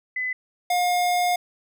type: tone pair in turn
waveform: sine / square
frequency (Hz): 2012 / 713.4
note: B6 / F5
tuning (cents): +32 / +37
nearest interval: octave + tritone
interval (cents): 1795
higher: first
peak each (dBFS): -24 / -20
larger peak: second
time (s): 0.16-0.33 / 0.7-1.36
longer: second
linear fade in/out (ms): 5
effects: none